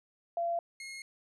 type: tone pair in turn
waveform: sine / sawtooth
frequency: 683 / 2155 Hz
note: F5 / C#7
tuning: -39 / -49 cents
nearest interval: octave + minor sixth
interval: 1990 cents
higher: second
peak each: -29 / -38 dBFS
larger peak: first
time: 0.37-0.59 / 0.8-1.02 s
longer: neither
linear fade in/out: 2 ms
effects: resampled to 24000 Hz